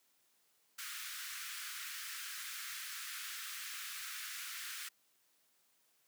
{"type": "high-pass noise", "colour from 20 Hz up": "pink", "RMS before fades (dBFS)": -45, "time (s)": [0.78, 4.89], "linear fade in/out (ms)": 10, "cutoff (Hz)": 1300, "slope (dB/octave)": 48, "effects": ["white hiss -74 dBFS RMS until 6.07 s", "high-pass 150 Hz 12 dB/octave"]}